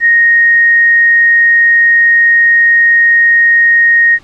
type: tone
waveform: sine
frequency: 1864.7 Hz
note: A#6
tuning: in tune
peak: -4 dBFS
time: 0-4.19 s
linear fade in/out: 50 ms
effects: pink hiss -43 dBFS RMS until 4.23 s + low-pass 5000 Hz 12 dB/octave